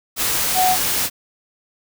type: tone in noise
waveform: sine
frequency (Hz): 740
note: F#5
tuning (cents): 0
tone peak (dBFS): -14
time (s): 0.54-0.77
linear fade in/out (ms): 50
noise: white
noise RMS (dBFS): -20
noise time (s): 0.16-1.1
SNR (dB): +3
effects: none